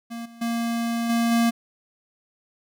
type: tone with level steps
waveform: square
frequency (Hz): 232.6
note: A#3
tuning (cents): -4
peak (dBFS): -32 / -44 / -24 / -20 / -18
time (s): 0.1-1.51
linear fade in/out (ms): 20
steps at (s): 0.25 / 0.41 / 1.09 / 1.31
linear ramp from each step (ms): 10
effects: none